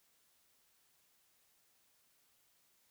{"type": "silence", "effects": ["white hiss -73 dBFS RMS until 2.9 s"]}